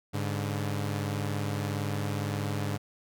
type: tone pair together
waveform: sawtooth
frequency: 101.61 / 143.7 Hz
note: G#2 / D3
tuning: -37 / -37 cents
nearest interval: tritone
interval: 600 cents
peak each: -27 / -30 dBFS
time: 0.13-2.78 s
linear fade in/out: 20 ms
effects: none